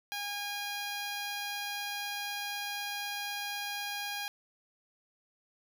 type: tone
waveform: 10% pulse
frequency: 816 Hz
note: G#5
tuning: 31 cents flat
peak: -27 dBFS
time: 0.12-4.28 s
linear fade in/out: 0 ms
effects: none